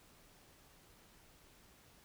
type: silence
effects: pink hiss -64 dBFS RMS until 2.04 s